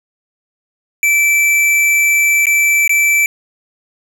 square tone with dropouts, 2325 Hz, D7, 18 cents flat, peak -10 dBFS, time 1.03-3.26 s, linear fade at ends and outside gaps 1 ms, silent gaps 2.456-2.468 / 2.877-2.894 s, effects none

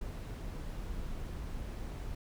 brown noise, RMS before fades -40 dBFS, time 0.01-2.15 s, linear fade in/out 5 ms, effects none

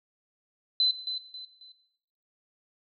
sine tone with echo, 4035 Hz, B7, 36 cents sharp, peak -20 dBFS, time 0.8-0.91 s, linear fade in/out 2 ms, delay 270 ms, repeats 3, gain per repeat -9 dB, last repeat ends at 1.72 s, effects noise-tail reverb RT60 0.9 s tail -19 dB re dry

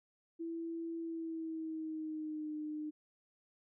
sine tone with pitch glide, 331.6 to 304.1 Hz, E4 to D#4, +10 to -40 cents, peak -38 dBFS, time 0.39-2.91 s, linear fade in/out 20 ms, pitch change -150 cents, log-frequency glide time 0.99-2.54 s, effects none

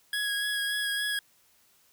25% pulse tone with vibrato, 1661.2 Hz, G#6, in tune, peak -24 dBFS, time 0.13-1.19 s, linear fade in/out 2 ms, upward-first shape sine, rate 3.5 Hz, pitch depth 16 cents each way, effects white hiss -64 dBFS RMS until 1.92 s

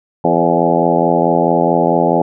harmonic tone with a mistuned harmonic, 84.6 Hz, E2, 45 cents sharp, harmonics 2 / 3 / 4 / 5 / 6 / 7 / 8 / 9 / 10, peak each -19 / -19 / -19 / -19 / -19 / -19 / -19 / -19 / -19 dBFS, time 0.24-2.22 s, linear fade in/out 5 ms, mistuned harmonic 6, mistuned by +27 cents, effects none

